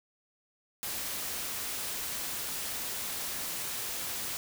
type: noise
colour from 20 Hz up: white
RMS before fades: -36 dBFS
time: 0.83-4.37 s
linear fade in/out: 0 ms
effects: none